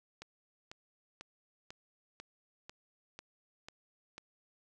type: click train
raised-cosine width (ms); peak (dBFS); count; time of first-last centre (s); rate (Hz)
0.2; -29; 9; 0.22-4.18; 2.02
effects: none